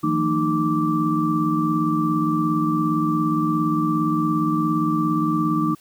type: tone cluster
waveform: sine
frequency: 161.4 / 178.7 / 226.1 / 307.8 / 1168 Hz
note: E3 / F3 / A3 / D#4 / D6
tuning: -36 / +40 / +47 / -19 / -10 cents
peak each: -25 / -30 / -26 / -21 / -24 dBFS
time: 0.03-5.75 s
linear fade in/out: 10 ms
effects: white hiss -54 dBFS RMS until 5.8 s